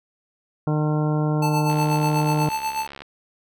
harmonic tone, 152 Hz, D#3, 40 cents flat, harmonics 1 / 2 / 3 / 4 / 5 / 6 / 7 / 9, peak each -20 / -26 / -30 / -32 / -34 / -36 / -37 / -39 dBFS, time 0.67-2.49 s, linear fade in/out 2 ms
square tone with tremolo, 880 Hz, A5, in tune, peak -22 dBFS, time 1.42-2.87 s, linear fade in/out 5 ms, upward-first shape sine, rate 8.2 Hz, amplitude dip 65%
click train, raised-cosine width 0.3 ms, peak -21 dBFS, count 93, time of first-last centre 1.7-3.02 s, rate 69.7 Hz
effects none

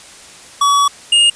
square tone pair in turn, 1135 / 2840 Hz, C#6 / F7, +41 / +28 cents, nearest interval octave + major third, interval 1587 cents, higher second, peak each -10 / -8 dBFS, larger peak second, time 0.61-0.88 / 1.12-1.3 s, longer first, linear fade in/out 5 ms, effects white hiss -38 dBFS RMS until 1.35 s + resampled to 22050 Hz

